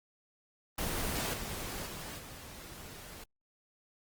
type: noise with level steps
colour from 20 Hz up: pink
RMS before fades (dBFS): -34 / -40 / -43 / -48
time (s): 0.78-3.24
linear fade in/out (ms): 5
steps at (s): 1.33 / 1.86 / 2.18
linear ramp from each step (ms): 10
effects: Opus 24 kbps